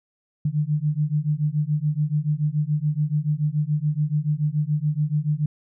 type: beating tone pair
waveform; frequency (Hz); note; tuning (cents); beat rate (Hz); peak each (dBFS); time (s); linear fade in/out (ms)
sine; 146.83 / 153.83; D3 / D#3; 0 / -19; 7; -23; 0.45-5.46; 5
effects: none